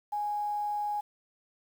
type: tone with quantisation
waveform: sine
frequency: 830.6 Hz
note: G#5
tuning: in tune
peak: -29 dBFS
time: 0.12-1.01 s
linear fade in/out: 10 ms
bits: 9
effects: none